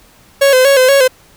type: tone with vibrato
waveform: 45% pulse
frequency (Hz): 533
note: C5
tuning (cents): +32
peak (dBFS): -6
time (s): 0.41-1.08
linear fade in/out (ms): 10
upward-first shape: square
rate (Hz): 4.2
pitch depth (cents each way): 67
effects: pink hiss -46 dBFS RMS until 1.36 s